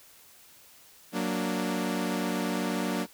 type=chord; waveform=sawtooth; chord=Gb augmented; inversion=none; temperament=equal; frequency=185 / 233.1 / 293.7 Hz; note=Gb3 / Bb3 / D4; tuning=0 / 0 / 0 cents; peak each=-28 / -28 / -29 dBFS; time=1.12-3.07 s; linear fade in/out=50 ms; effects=white hiss -55 dBFS RMS until 3.13 s